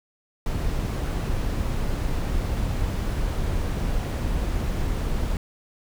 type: noise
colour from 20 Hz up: brown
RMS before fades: -25 dBFS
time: 0.46-5.37 s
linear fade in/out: 2 ms
effects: none